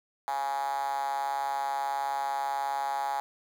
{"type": "tone with high-pass filter", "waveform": "5% pulse", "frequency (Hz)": 138.59, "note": "C#3", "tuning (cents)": 0, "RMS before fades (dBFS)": -31, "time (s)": [0.28, 3.2], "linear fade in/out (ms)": 0, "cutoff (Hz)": 810, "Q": 9.8, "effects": []}